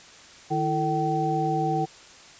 sine tone cluster, 155.1 / 332.5 / 445.1 / 768 Hz, D#3 / E4 / A4 / G5, -5 / +15 / +20 / -36 cents, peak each -28 / -29 / -31 / -25 dBFS, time 0.5-1.86 s, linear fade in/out 20 ms, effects white hiss -48 dBFS RMS until 2.39 s + resampled to 16000 Hz

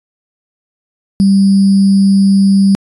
sine tone with sample-and-hold, 196 Hz, G3, in tune, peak -5 dBFS, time 1.2-2.75 s, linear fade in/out 0 ms, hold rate 4900 Hz, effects resampled to 24000 Hz

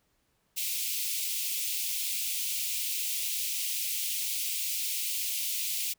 white high-pass noise, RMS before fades -32 dBFS, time 0.56-5.94 s, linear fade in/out 20 ms, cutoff 2300 Hz, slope 48 dB/octave, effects pink hiss -73 dBFS RMS until 5.98 s

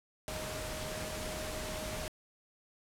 sine tone in noise, 622.3 Hz, D#5, in tune, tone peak -43 dBFS, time 0.28-2.08 s, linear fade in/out 0 ms, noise pink, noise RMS -40 dBFS, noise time 0.28-2.08 s, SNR -6 dB, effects low-pass 12000 Hz 12 dB/octave

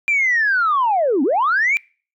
sine linear two-way sweep, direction down then up, 2400 to 245.8 to 2400 Hz, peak -13 dBFS, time 0.08-1.77 s, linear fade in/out 0 ms, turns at 1.23 s, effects noise-tail reverb RT60 0.4 s tail -26 dB re dry + tanh soft clip ceiling -10 dBFS

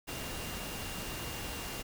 sine tone in noise, 2794 Hz, F7, in tune, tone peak -48 dBFS, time 0.07-1.83 s, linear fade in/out 20 ms, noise pink, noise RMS -40 dBFS, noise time 0.07-1.83 s, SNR -11 dB, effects none

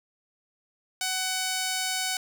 5% pulse tone, 750 Hz, F#5, 23 cents sharp, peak -15 dBFS, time 1.01-2.17 s, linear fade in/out 2 ms, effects none

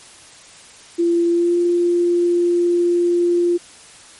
sine tone with pitch glide, 341.4 to 348 Hz, F4 to F4, -39 to -6 cents, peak -13 dBFS, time 0.98-3.58 s, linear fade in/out 20 ms, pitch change +33 cents, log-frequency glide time 1.3-1.56 s, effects white hiss -43 dBFS RMS until 4.19 s + MP3 48 kbps

